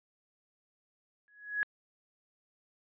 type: tone with exponential growth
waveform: sine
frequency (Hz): 1677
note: G#6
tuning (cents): +16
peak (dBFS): -25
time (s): 1.28-1.63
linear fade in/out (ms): 0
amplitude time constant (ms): 75
effects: resampled to 8000 Hz